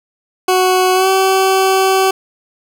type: tone with pitch glide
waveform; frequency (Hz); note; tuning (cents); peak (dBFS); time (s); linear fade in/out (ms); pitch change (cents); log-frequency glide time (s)
20% pulse; 370 to 381.9; F#4 to G4; 0 to -45; -5; 0.48-2.11; 5; +55; 0.94-1.08
effects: none